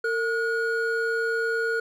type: tone pair together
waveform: triangle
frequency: 454.8 / 1443.9 Hz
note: A#4 / F#6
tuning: -43 / -43 cents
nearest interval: octave + minor sixth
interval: 2000 cents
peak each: -24 dBFS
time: 0.04-1.8 s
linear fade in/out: 5 ms
effects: none

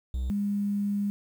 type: tone pair in turn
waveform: triangle / sine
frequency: 63.4 / 203 Hz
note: B1 / G#3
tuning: +46 / -39 cents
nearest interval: octave + minor sixth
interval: 2015 cents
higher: second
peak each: -25 dBFS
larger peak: neither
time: 0.14-0.3 / 0.3-1.1 s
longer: second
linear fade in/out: 0 ms
effects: 9-bit

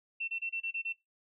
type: tone bursts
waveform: sine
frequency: 2699 Hz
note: E7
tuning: 40 cents sharp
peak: -33 dBFS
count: 7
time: 0.2-0.927 s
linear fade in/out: 10 ms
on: 79 ms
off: 29 ms
effects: noise-tail reverb RT60 0.2 s tail -20 dB re dry

